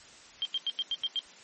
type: tone bursts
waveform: sine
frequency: 3178 Hz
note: G7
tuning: 23 cents sharp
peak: -27 dBFS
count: 7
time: 0.42-1.191 s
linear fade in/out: 0 ms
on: 33 ms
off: 90 ms
effects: white hiss -52 dBFS RMS until 1.43 s + MP3 32 kbps